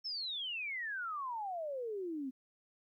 sine exponential sweep, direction down, 5420 to 252.7 Hz, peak -37 dBFS, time 0.04-2.31 s, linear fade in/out 20 ms, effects 13-bit

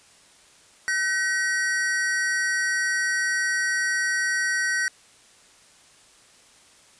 square tone pair together, 1523.9 / 1902 Hz, G6 / A#6, -49 / +34 cents, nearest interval major third, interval 383 cents, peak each -26 / -25 dBFS, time 0.88-4.88 s, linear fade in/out 0 ms, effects white hiss -54 dBFS RMS until 6.99 s + resampled to 22050 Hz

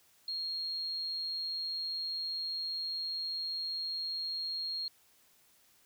sine tone, 4255 Hz, C8, 28 cents sharp, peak -34 dBFS, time 0.28-4.88 s, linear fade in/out 2 ms, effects white hiss -66 dBFS RMS until 5.85 s

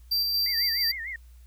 square tone with tremolo, 4699 Hz, D8, in tune, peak -23 dBFS, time 0.11-0.92 s, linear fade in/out 10 ms, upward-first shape square, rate 4.3 Hz, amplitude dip 25%
sine tone with vibrato, 1975.5 Hz, B6, in tune, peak -32 dBFS, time 0.46-1.16 s, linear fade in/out 2 ms, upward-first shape sine, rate 6.7 Hz, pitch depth 160 cents each way
effects added 60 Hz sine -47 dBFS peak until 1.46 s + white hiss -65 dBFS RMS until 1.46 s

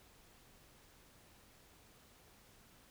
silence, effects pink hiss -64 dBFS RMS until 2.9 s

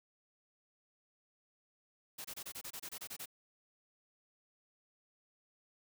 white noise bursts, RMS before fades -45 dBFS, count 12, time 2.18-3.258 s, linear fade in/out 10 ms, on 66 ms, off 26 ms, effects none

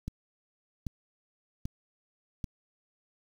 click train, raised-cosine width 5 ms, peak -22 dBFS, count 4, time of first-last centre 0.08-2.442 s, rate 1.27 Hz, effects 8-bit

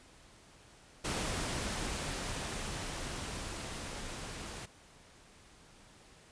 pink noise with level ramp, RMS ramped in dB -35 to -44 dBFS, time 1.04-4.66 s, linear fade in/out 10 ms, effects pink hiss -59 dBFS RMS until 6.31 s + resampled to 22050 Hz

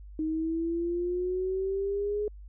sine exponential sweep, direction up, 311.1 to 421 Hz, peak -27 dBFS, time 0.19-2.28 s, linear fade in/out 2 ms, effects added 50 Hz sine -43 dBFS peak until 2.48 s

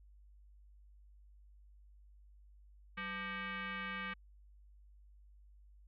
sine tone with frequency modulation, 190 Hz, F#3, 46 cents sharp, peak -39 dBFS, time 2.97-4.14 s, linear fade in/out 10 ms, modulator 692 Hz, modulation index 3.5, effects added 50 Hz sine -58 dBFS peak until 5.87 s

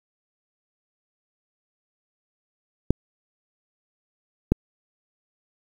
clicks, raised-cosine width 3 ms, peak -4 dBFS, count 2, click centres 2.906 / 4.52 s, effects 7-bit

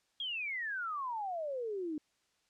sine exponential sweep, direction down, 3322 to 293.7 Hz, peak -35 dBFS, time 0.2-1.98 s, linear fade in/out 2 ms, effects white hiss -75 dBFS RMS until 2.49 s + low-pass 7000 Hz 12 dB/octave

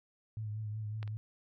sine tone with vibrato, 107.3 Hz, A2, 43 cents flat, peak -36 dBFS, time 0.37-1.17 s, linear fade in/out 0 ms, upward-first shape triangle, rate 5.4 Hz, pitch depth 47 cents each way
clicks, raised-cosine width 0.3 ms, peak -29 / -37 dBFS, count 2, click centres 1.029 / 1.077 s
effects none

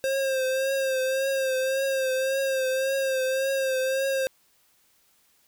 square tone with vibrato, 531 Hz, C5, 25 cents sharp, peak -24 dBFS, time 0.04-4.27 s, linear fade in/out 0 ms, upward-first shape triangle, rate 1.8 Hz, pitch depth 45 cents each way, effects white hiss -64 dBFS RMS until 5.47 s

